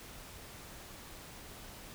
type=silence; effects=pink hiss -50 dBFS RMS until 1.94 s